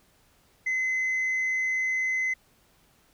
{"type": "tone", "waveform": "sine", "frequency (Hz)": 2044, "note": "C7", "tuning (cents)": -41, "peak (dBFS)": -22, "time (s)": [0.66, 2.34], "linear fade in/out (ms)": 10, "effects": ["tanh soft clip ceiling -23 dBFS", "pink hiss -63 dBFS RMS until 3.13 s"]}